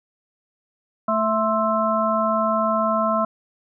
harmonic tone with a mistuned harmonic, 220 Hz, A3, in tune, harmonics 1 / 3 / 5 / 6, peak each -25 / -22 / -23 / -24 dBFS, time 1.08-3.25 s, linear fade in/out 5 ms, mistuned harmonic 5, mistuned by -74 cents, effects none

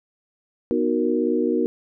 sine chord, B major seventh, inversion none, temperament equal, 246.9 / 311.1 / 370 / 466.2 Hz, B3 / D#4 / F#4 / A#4, 0 / 0 / 0 / 0 cents, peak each -24 dBFS, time 0.71-1.66 s, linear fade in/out 0 ms, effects none

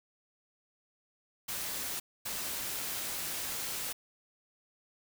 white noise bursts at uneven times, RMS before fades -37 dBFS, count 2, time 1.48-2 / 2.25-3.93 s, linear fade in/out 10 ms, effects none

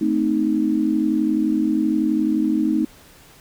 sine chord, A diminished, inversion none, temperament equal with one note detuned, 220 / 258.9 / 311.1 Hz, A3 / C4 / Eb4, 0 / -18 / 0 cents, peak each -22 / -23 / -19 dBFS, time 0.01-2.85 s, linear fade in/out 5 ms, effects pink hiss -48 dBFS RMS until 3.4 s

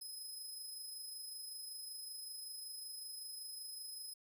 20% pulse tone with amplitude modulation, 5090 Hz, D#8, 39 cents sharp, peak -39 dBFS, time 0.01-4.14 s, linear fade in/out 10 ms, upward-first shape sine, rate 25.3 Hz, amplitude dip 35%, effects none

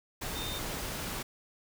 sine tone in noise, 3639 Hz, A#7, 42 cents flat, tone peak -39 dBFS, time 0.35-0.59 s, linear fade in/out 10 ms, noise pink, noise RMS -37 dBFS, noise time 0.21-1.23 s, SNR -5 dB, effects none

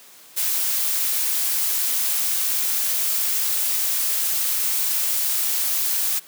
blue noise, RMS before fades -22 dBFS, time 0.36-6.2 s, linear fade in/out 20 ms, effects white hiss -47 dBFS RMS until 6.27 s + high-pass 200 Hz 12 dB/octave

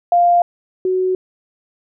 sine tone pair in turn, 698.5 / 371.3 Hz, F5 / F#4, 0 / +6 cents, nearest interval major seventh, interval 1094 cents, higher first, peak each -9 / -14 dBFS, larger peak first, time 0.12-0.42 / 0.85-1.15 s, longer neither, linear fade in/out 2 ms, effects none

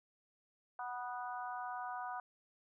harmonic tone with a mistuned harmonic, 246.9 Hz, B3, in tune, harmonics 3 / 4 / 5 / 6, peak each -43 / -45 / -47 / -49 dBFS, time 0.79-2.2 s, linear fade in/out 2 ms, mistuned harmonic 4, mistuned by -16 cents, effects none

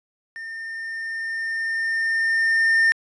triangle tone with level ramp, 1811 Hz, A6, 49 cents sharp, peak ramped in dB -30 to -12 dBFS, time 0.36-2.92 s, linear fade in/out 0 ms, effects resampled to 22050 Hz

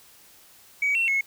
sine tone with pitch steps, 2266 / 2713 / 2182 Hz, C#7 / E7 / C#7, +37 / +49 / -28 cents, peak -19 dBFS, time 0.82-1.21 s, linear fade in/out 5 ms, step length 130 ms, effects tanh soft clip ceiling -17 dBFS + white hiss -53 dBFS RMS until 1.26 s

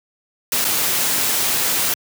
white noise with dropouts, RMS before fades -19 dBFS, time 0.52-1.94 s, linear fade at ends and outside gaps 2 ms, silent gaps 0.645-0.649 s, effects high-pass 100 Hz 12 dB/octave

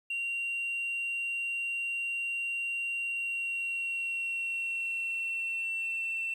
sine tone with pitch glide, 2760 to 2692 Hz, F7 to E7, -21 to +36 cents, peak -29 dBFS, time 0.1-6.34 s, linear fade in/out 5 ms, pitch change -43 cents, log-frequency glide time 2.97-6.1 s, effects tanh soft clip ceiling -28 dBFS + 10-bit

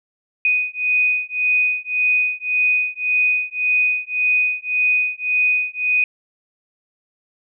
sine beating tone pair, 2489 / 2490.8 Hz, D#7 / D#7, 0 / +1 cents, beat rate 1.8 Hz, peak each -19 dBFS, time 0.45-6.04 s, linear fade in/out 2 ms, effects none

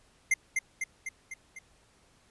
square tone with echo, 2093 Hz, C7, in tune, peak -22 dBFS, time 0.31-0.34 s, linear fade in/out 5 ms, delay 250 ms, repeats 5, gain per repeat -4 dB, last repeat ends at 1.59 s, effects pink hiss -64 dBFS RMS until 2.3 s + resampled to 24000 Hz

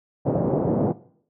pink band-pass noise, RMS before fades -22 dBFS, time 0.25-0.93 s, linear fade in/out 20 ms, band 120 to 680 Hz, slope 24 dB/octave, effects noise-tail reverb RT60 0.6 s tail -19 dB re dry

